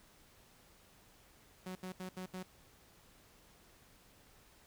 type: tone bursts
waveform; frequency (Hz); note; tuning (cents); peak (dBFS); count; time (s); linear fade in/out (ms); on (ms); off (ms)
sawtooth; 185; F#3; 0; -38; 5; 1.66-2.429; 5; 93; 76
effects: pink hiss -64 dBFS RMS until 4.66 s